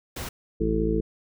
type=noise; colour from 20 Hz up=pink; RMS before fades=-34 dBFS; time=0.16-0.29 s; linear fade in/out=5 ms
type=harmonic tone; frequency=55 Hz; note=A1; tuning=in tune; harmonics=1 / 2 / 3 / 4 / 6 / 7 / 8; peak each=-27 / -39 / -30 / -30 / -27 / -36 / -27 dBFS; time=0.6-1.01 s; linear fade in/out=10 ms
effects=none